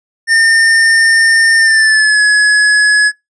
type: tone with pitch glide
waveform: square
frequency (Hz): 1813 to 1691.6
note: A#6 to G#6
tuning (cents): -49 to +31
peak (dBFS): -7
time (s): 0.27-3.12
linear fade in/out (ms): 50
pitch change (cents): -120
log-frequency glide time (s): 1.58-2.21
effects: noise-tail reverb RT60 0.2 s tail -25 dB re dry + resampled to 22050 Hz